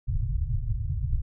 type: low-pass noise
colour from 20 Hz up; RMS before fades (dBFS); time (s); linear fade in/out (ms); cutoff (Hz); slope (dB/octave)
pink; -27; 0.07-1.22; 10; 140; 96
effects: none

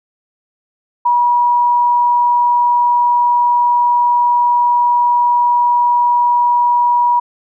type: tone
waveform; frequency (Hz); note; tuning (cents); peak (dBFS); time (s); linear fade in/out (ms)
sine; 965; B5; -40; -9; 1.05-7.2; 10
effects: none

